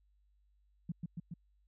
sine tone with echo, 169.4 Hz, E3, 48 cents sharp, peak -34 dBFS, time 0.89-0.92 s, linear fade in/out 5 ms, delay 140 ms, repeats 3, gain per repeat -2 dB, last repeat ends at 1.34 s, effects added 50 Hz sine -68 dBFS peak until 1.67 s

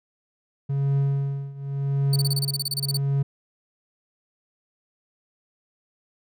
triangle tone with tremolo, 138.9 Hz, C#3, 4 cents sharp, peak -16 dBFS, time 0.69-3.23 s, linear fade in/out 10 ms, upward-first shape triangle, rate 0.88 Hz, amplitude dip 90%
sawtooth tone bursts, 4517 Hz, C#8, 32 cents sharp, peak -21 dBFS, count 15, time 2.13-2.971 s, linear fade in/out 2 ms, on 29 ms, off 29 ms
effects none

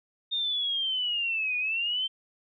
sine linear two-way sweep, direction down then up, 3673 to 2448 to 3131 Hz, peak -26 dBFS, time 0.31-2.08 s, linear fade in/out 20 ms, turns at 1.57 s, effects none

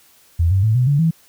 sine tone with pitch steps, 84.1 / 96.05 / 109.7 / 125.28 / 143.08 / 163.41 Hz, E2 / G2 / A2 / B2 / D3 / E3, +35 / -35 / -5 / +25 / -45 / -15 cents, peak -12 dBFS, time 0.39-1.11 s, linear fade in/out 10 ms, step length 120 ms, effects white hiss -52 dBFS RMS until 1.28 s

